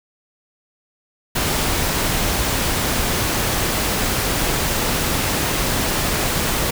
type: noise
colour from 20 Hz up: pink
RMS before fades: -20 dBFS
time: 1.35-6.71 s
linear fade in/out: 10 ms
effects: none